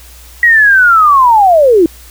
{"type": "linear sweep", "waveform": "sine", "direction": "down", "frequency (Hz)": [1927, 311.1], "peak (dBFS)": -3, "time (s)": [0.43, 1.86], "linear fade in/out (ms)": 2, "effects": ["added 60 Hz sine -35 dBFS peak until 2.1 s", "white hiss -38 dBFS RMS until 2.1 s"]}